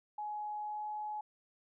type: tone with pitch glide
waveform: sine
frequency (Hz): 841 to 845.9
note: G#5 to G#5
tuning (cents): +22 to +32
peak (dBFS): -37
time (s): 0.18-1.21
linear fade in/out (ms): 5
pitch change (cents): +10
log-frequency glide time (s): 0.6-0.86
effects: none